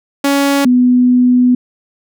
sawtooth / sine tone pair in turn, 280 / 248.5 Hz, C#4 / B3, +18 / +11 cents, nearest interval major second, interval 207 cents, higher first, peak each -6 dBFS, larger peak neither, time 0.24-0.65 / 0.65-1.55 s, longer second, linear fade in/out 5 ms, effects none

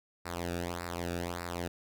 sawtooth tone with flanger, 86.8 Hz, F2, 10 cents flat, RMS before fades -37 dBFS, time 0.25-1.68 s, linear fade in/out 10 ms, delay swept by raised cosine 0.31 to 0.98 ms, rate 1.7 Hz, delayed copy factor -0.8, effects none

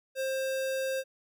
square tone, 530 Hz, C5, 22 cents sharp, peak -30 dBFS, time 0.15-1.04 s, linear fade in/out 50 ms, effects none

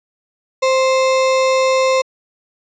sine tone with sample-and-hold, 523.3 Hz, C5, in tune, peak -11 dBFS, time 0.62-2.02 s, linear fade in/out 10 ms, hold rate 1575 Hz, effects resampled to 16000 Hz

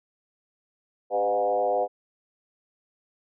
sine tone with frequency modulation, 610 Hz, D#5, 34 cents flat, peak -21 dBFS, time 1.1-1.88 s, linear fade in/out 50 ms, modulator 108 Hz, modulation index 1.6, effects none

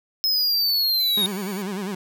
square linear sweep, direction down, 5170 to 3700 Hz, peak -19 dBFS, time 0.24-1.26 s, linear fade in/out 0 ms
5% pulse tone, 2266 Hz, C#7, 37 cents sharp, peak -29 dBFS, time 1-1.62 s, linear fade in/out 0 ms
30% pulse tone with vibrato, 196 Hz, G3, in tune, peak -24 dBFS, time 1.17-1.95 s, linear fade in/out 5 ms, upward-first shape sine, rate 10 Hz, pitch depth 130 cents each way
effects none

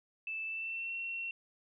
sine tone with pitch glide, 2637 to 2721 Hz, E7 to F7, 0 to -46 cents, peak -36 dBFS, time 0.27-1.31 s, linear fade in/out 2 ms, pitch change +54 cents, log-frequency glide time 0.45-0.94 s, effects none

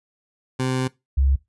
20% pulse / sine tone pair in turn, 129.4 / 67.82 Hz, C3 / C#2, -19 / -37 cents, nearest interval major seventh, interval 1118 cents, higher first, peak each -16 / -15 dBFS, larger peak second, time 0.59-0.88 / 1.17-1.36 s, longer first, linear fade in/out 10 ms, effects noise-tail reverb RT60 0.2 s tail -20 dB re dry + resampled to 24000 Hz

